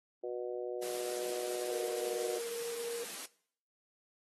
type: harmonic tone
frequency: 122.2 Hz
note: B2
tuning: 18 cents flat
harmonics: 3 / 4 / 5 / 6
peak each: -39 / -40 / -44 / -50 dBFS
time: 0.23-2.39 s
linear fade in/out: 10 ms
type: high-pass noise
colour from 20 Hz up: white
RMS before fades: -44 dBFS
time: 0.82-3.26 s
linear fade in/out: 5 ms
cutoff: 160 Hz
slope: 48 dB/octave
type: tone with pitch glide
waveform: sine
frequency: 466.2 to 469.7 Hz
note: A#4 to A#4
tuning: 0 to +13 cents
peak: -37 dBFS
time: 1.7-3.04 s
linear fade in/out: 5 ms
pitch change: +13 cents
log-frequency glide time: 2.21-2.77 s
effects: noise-tail reverb RT60 0.6 s tail -21 dB re dry + AAC 32 kbps